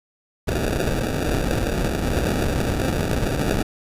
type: noise with sample-and-hold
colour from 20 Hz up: pink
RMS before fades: -22 dBFS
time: 0.47-3.63 s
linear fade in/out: 10 ms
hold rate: 1050 Hz
effects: resampled to 32000 Hz